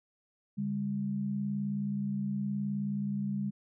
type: tone pair together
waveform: sine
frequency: 142.69 / 201.8 Hz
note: D3 / G#3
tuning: -50 / -49 cents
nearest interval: tritone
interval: 601 cents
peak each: -37 / -31 dBFS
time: 0.57-3.51 s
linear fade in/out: 20 ms
effects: none